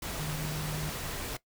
sine tone in noise, 152.6 Hz, D#3, 33 cents flat, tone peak -34 dBFS, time 0.19-0.9 s, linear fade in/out 5 ms, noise pink, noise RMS -37 dBFS, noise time 0.02-1.37 s, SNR 0 dB, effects noise-tail reverb RT60 0.1 s tail -18 dB re dry

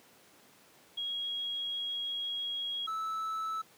sine / triangle tone pair in turn, 3298 / 1308.8 Hz, G#7 / E6, -13 / -13 cents, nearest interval octave + major third, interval 1600 cents, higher first, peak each -33 / -31 dBFS, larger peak second, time 0.97-2.87 / 2.87-3.62 s, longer first, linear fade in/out 10 ms, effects pink hiss -60 dBFS RMS until 3.77 s + high-pass 200 Hz 12 dB/octave

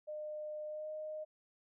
sine tone with pitch glide, 607 to 616.9 Hz, D#5 to D#5, -43 to -15 cents, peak -40 dBFS, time 0.07-1.25 s, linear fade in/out 20 ms, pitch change +28 cents, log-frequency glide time 0.67-0.89 s, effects none

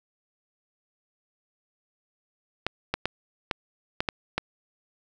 clicks, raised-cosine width 0.3 ms, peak -9 dBFS, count 7, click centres 2.666 / 2.94 / 3.056 / 3.512 / 4.005 / 4.088 / 4.38 s, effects 8-bit

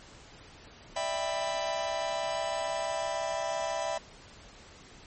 45% pulse chord, E minor seventh, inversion third, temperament just, 593.3 / 659.3 / 791.1 / 988.9 Hz, D5 / E5 / G5 / B5, +18 / 0 / +16 / +2 cents, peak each -37 / -33 / -37 / -37 dBFS, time 0.96-3.98 s, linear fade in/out 5 ms, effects pink hiss -52 dBFS RMS until 5.06 s + MP3 32 kbps

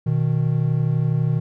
triangle tone pair together, 123.47 / 155.56 Hz, B2 / D#3, 0 / 0 cents, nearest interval major third, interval 400 cents, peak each -18 dBFS, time 0.06-1.4 s, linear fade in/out 10 ms, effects none

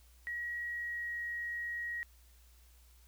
sine tone with pitch glide, 1908 to 1895.9 Hz, A#6 to A#6, +40 to +29 cents, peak -36 dBFS, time 0.27-2.03 s, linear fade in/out 0 ms, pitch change -11 cents, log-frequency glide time 0.6-1.2 s, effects added 60 Hz sine -59 dBFS peak until 3.07 s + white hiss -67 dBFS RMS until 3.07 s

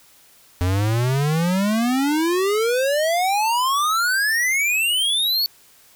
square exponential sweep, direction up, 87.31 to 4505 Hz, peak -18 dBFS, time 0.61-5.46 s, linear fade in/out 0 ms, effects white hiss -52 dBFS RMS until 5.95 s

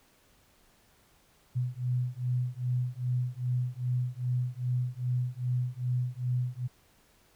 sine beating tone pair, 123.47 / 125.97 Hz, B2 / B2, 0 / +35 cents, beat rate 2.5 Hz, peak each -31 dBFS, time 1.55-6.68 s, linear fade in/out 20 ms, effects pink hiss -64 dBFS RMS until 7.35 s

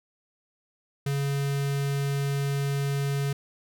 square tone with notch filter, 140 Hz, C#3, 18 cents sharp, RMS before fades -27 dBFS, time 1.06-3.33 s, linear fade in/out 5 ms, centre 870 Hz, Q 1.7, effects none

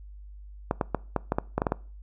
clicks, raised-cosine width 1 ms, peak -10 dBFS, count 10, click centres 0.711 / 0.812 / 0.947 / 1.163 / 1.321 / 1.385 / 1.58 / 1.619 / 1.668 / 1.721 s, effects noise-tail reverb RT60 0.4 s tail -22 dB re dry + added 50 Hz sine -42 dBFS peak until 2.02 s

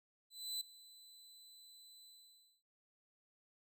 sawtooth tone with ADSR envelope, 4009 Hz, B7, 25 cents sharp, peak -35 dBFS, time 0.3-2.63 s, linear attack 310 ms, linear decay 4 ms, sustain -20 dB, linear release 570 ms, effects none

